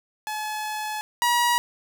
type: tone pair in turn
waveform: sawtooth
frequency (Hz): 855 / 959.7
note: A5 / B5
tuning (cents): -50 / -50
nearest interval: major second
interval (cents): 200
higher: second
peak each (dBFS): -24 / -15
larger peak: second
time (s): 0.27-1.01 / 1.22-1.58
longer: first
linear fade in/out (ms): 0
effects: none